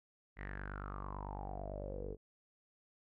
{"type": "tone with low-pass filter sweep", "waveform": "sawtooth", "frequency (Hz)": 49, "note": "G1", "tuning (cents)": 0, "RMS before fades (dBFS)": -44, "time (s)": [0.36, 2.17], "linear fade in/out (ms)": 50, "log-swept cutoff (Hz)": [2000, 430], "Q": 8.8, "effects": []}